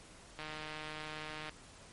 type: click train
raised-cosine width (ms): 0.3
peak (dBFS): -27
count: 171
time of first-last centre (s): 0.39-1.494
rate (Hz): 154
effects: pink hiss -56 dBFS RMS until 1.92 s + MP3 48 kbps